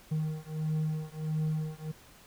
triangle beating tone pair, 155 / 156.5 Hz, D#3 / D#3, -6 / +10 cents, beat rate 1.5 Hz, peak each -31 / -31 dBFS, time 0.11-1.92 s, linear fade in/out 10 ms, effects pink hiss -56 dBFS RMS until 2.26 s

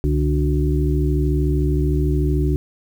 harmonic tone with a mistuned harmonic, 73.42 Hz, D2, in tune, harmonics 1 / 2 / 4 / 5, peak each -18 / -21 / -24 / -25 dBFS, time 0.04-2.56 s, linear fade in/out 0 ms, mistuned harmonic 1, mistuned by -140 cents, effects 8-bit

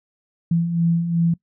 sine beating tone pair, 166.2 / 168.9 Hz, E3 / E3, +15 / +42 cents, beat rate 2.7 Hz, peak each -25 / -17 dBFS, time 0.51-1.34 s, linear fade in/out 5 ms, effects noise-tail reverb RT60 0.1 s tail -22 dB re dry

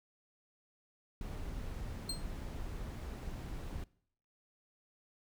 brown noise, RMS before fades -42 dBFS, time 1.21-3.84 s, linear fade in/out 2 ms
30% pulse tone with exponential decay, 4199 Hz, C8, 5 cents sharp, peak -30 dBFS, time 2.09-2.25 s, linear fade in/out 5 ms, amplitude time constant 33 ms
effects noise-tail reverb RT60 0.6 s tail -22 dB re dry

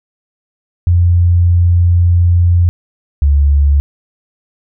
sine tone pair in turn, 87.31 / 71.38 Hz, F2 / D2, 0 / -49 cents, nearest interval minor third, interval 349 cents, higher first, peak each -6 dBFS, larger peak neither, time 0.87-2.69 / 3.22-3.8 s, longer first, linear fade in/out 0 ms, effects none

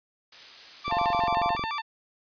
blue noise, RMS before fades -39 dBFS, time 0.32-1.28 s, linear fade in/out 5 ms
sawtooth tone with vibrato, 1022 Hz, C6, 41 cents flat, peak -25 dBFS, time 0.84-1.82 s, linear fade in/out 20 ms, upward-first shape square, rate 6.9 Hz, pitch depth 230 cents each way
click train, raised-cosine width 2 ms, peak -22 dBFS, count 18, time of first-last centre 0.88-1.639 s, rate 22.4 Hz
sine chord, F major, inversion none, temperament equal, 698.5 / 880 / 1046.5 Hz, F5 / A5 / C6, 0 / 0 / 0 cents, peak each -26 / -28 / -31 dBFS, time 0.89-1.57 s, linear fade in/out 50 ms
effects resampled to 11025 Hz

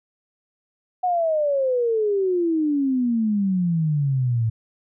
sine exponential sweep, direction down, 740 to 110 Hz, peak -18 dBFS, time 1.03-4.5 s, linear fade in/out 10 ms, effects none

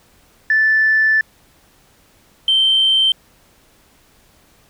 sine tone pair in turn, 1756 / 3119 Hz, A6 / G7, -4 / -9 cents, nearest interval minor seventh, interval 995 cents, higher second, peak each -10 dBFS, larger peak neither, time 0.5-1.21 / 2.48-3.12 s, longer first, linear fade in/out 2 ms, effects tanh soft clip ceiling -6 dBFS + pink hiss -53 dBFS RMS until 4.69 s

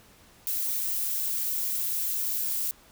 violet noise, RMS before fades -29 dBFS, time 0.47-2.71 s, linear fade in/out 0 ms, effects pink hiss -56 dBFS RMS until 2.91 s

